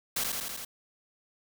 white noise with echo, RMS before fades -30 dBFS, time 0.16-0.24 s, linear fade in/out 5 ms, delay 82 ms, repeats 5, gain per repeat -2 dB, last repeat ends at 0.65 s, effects none

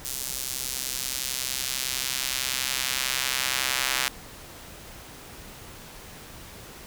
square tone with high-pass filter sweep, 65.41 Hz, C2, in tune, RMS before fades -29 dBFS, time 0.05-4.08 s, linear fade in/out 0 ms, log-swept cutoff 6900 to 1800 Hz, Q 0.71, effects pink hiss -44 dBFS RMS until 6.86 s

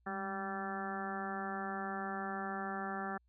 harmonic tone with a mistuned harmonic, 193.8 Hz, G3, 20 cents flat, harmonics 1 / 2 / 3 / 4 / 5 / 6 / 7 / 8 / 9, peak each -43 / -46 / -51 / -42 / -54 / -47 / -45 / -50 / -46 dBFS, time 0.06-3.18 s, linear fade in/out 10 ms, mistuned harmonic 1, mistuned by +54 cents, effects added 60 Hz sine -69 dBFS peak until 3.28 s

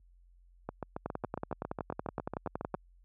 two click trains, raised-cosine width 1 ms, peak -22 / -20 dBFS, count 16 / 19, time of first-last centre 0.69-2.748 / 1.06-2.742 s, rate 7.29 / 10.7 Hz, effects added 44 Hz sine -52 dBFS peak until 3.04 s + high-pass 60 Hz 12 dB/octave

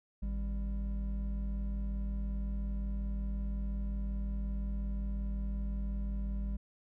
triangle tone pair together, 52.76 / 199.2 Hz, G#1 / G3, +28 / +28 cents, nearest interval octave + major seventh, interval 2300 cents, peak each -31 / -40 dBFS, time 0.22-6.57 s, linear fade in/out 10 ms, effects none

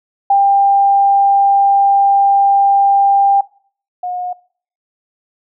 sine tone pair in turn, 795 / 721.5 Hz, G5 / F#5, +24 / -44 cents, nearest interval major second, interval 168 cents, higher first, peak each -7 / -18 dBFS, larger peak first, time 0.3-3.41 / 4.03-4.33 s, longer first, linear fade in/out 5 ms, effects noise-tail reverb RT60 0.5 s tail -22 dB re dry

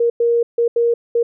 sine tone bursts at uneven times, 469.8 Hz, A#4, 13 cents sharp, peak -12 dBFS, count 5, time 0-0.1 / 0.2-0.43 / 0.58-0.68 / 0.76-0.94 / 1.15-1.23 s, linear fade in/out 5 ms, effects none

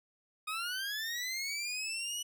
20% pulse linear sweep, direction up, 1233 to 2960 Hz, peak -30 dBFS, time 0.47-2.23 s, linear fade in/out 10 ms, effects none

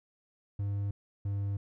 triangle tone pair in turn, 100.6 / 100.06 Hz, G2 / G2, +45 / +36 cents, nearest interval unison, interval 9 cents, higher first, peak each -28 dBFS, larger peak neither, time 0.59-0.91 / 1.25-1.57 s, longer neither, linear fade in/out 5 ms, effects none

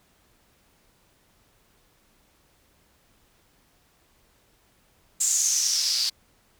white noise with band-pass filter sweep, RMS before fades -24 dBFS, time 5.2-6.1 s, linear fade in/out 10 ms, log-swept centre 7400 to 4500 Hz, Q 6.7, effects pink hiss -63 dBFS RMS until 6.59 s

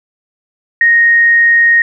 sine tone, 1864.7 Hz, A#6, in tune, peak -5 dBFS, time 0.81-1.82 s, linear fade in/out 2 ms, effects none

